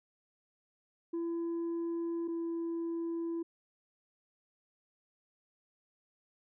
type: tone pair in turn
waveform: sine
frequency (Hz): 336.5 / 334.4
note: E4 / E4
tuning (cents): +36 / +25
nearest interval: unison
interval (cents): 11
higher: first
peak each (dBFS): -30 / -31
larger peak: first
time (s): 1.13-2.28 / 2.28-3.43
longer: neither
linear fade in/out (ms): 10
effects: tanh soft clip ceiling -32 dBFS